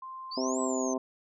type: tone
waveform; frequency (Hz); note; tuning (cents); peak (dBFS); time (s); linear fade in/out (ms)
sine; 1046.5; C6; 0; -39; 0.02-0.68; 5
type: exponential two-way sweep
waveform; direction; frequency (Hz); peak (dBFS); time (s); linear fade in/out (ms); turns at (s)
sine; up then down; 4390 to 7902 to 6110; -36; 0.31-0.94; 10; 0.6
type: harmonic tone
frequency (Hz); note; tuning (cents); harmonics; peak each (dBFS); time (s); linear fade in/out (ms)
130; C3; -11; 2 / 3 / 4 / 5 / 6 / 7 / 8; -31 / -34 / -37 / -35 / -45 / -43 / -40; 0.37-0.98; 5
effects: none